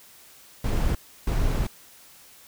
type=noise bursts at uneven times; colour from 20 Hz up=brown; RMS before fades=-23 dBFS; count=2; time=0.64-0.95 / 1.27-1.67 s; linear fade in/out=5 ms; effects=white hiss -51 dBFS RMS until 2.47 s